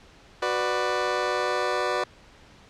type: chord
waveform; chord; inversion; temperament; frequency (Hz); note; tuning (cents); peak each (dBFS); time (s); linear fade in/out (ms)
20% pulse; B minor; second; just; 370.4 / 493.9 / 592.7; F#4 / B4 / D5; +2 / 0 / +16; -24 / -23 / -23; 0.42-2.04; 5
effects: pink hiss -52 dBFS RMS until 2.69 s + low-pass 5000 Hz 12 dB/octave